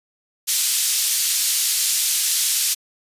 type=band-pass noise; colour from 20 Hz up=white; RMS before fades=-20 dBFS; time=0.47-2.75 s; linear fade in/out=20 ms; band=3700 to 11000 Hz; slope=12 dB/octave; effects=resampled to 32000 Hz